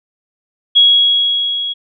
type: tone with level ramp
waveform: sine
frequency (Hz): 3322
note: G#7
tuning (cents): 0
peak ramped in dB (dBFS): -4 to -18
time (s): 0.75-1.74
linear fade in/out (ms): 20
effects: none